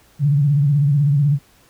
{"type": "tone with vibrato", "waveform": "sine", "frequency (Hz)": 143.5, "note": "D3", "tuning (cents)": -40, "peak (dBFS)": -12, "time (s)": [0.19, 1.39], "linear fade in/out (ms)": 50, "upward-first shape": "sine", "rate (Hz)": 16, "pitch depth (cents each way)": 95, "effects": ["pink hiss -53 dBFS RMS until 1.69 s"]}